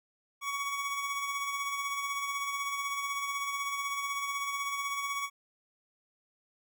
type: tone with tremolo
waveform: 25% pulse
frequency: 1123 Hz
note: C#6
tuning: 22 cents sharp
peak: -27 dBFS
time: 0.41-5.3 s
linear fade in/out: 50 ms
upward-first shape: sine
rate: 16 Hz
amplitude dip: 40%
effects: none